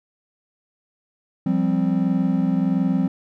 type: chord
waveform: triangle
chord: F suspended second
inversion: none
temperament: equal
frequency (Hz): 174.61 / 196 / 261.6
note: F3 / G3 / C4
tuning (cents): 0 / 0 / 0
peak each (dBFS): -20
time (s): 1.46-3.08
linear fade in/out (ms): 5
effects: none